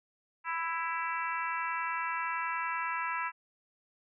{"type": "harmonic tone with a mistuned harmonic", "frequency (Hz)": 330.6, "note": "E4", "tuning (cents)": 5, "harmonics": [3, 4, 5, 6, 7, 8], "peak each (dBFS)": [-35, -37, -39, -41, -42, -43], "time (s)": [0.44, 3.32], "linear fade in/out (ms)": 50, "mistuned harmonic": 8, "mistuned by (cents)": 27, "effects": []}